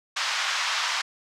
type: band-pass noise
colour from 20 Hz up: pink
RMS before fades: -27 dBFS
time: 0.16-1.02 s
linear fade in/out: 10 ms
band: 990 to 6000 Hz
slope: 24 dB/octave
effects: none